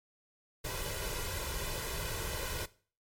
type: noise with comb filter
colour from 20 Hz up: pink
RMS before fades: -37 dBFS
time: 0.64-2.66 s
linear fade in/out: 10 ms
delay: 2 ms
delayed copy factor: +0.7
effects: noise-tail reverb RT60 0.4 s tail -18 dB re dry + MP3 64 kbps